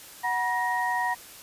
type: tone cluster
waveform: sine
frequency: 741 / 964 / 1876 Hz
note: F#5 / B5 / A#6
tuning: +2 / -42 / +11 cents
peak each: -30 / -27 / -29 dBFS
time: 0.23-1.15 s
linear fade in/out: 20 ms
effects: white hiss -46 dBFS RMS until 1.42 s + resampled to 32000 Hz